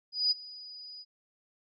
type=tone with ADSR envelope; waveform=sine; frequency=4939 Hz; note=D#8; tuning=14 cents flat; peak=-22 dBFS; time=0.12-1.05 s; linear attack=190 ms; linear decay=23 ms; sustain=-21 dB; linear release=39 ms; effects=AAC 64 kbps